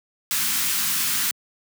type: band-stop noise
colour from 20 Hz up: white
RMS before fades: -23 dBFS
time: 0.31-1.31 s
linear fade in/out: 0 ms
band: 270 to 1100 Hz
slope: 24 dB/octave
effects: high-pass 150 Hz 12 dB/octave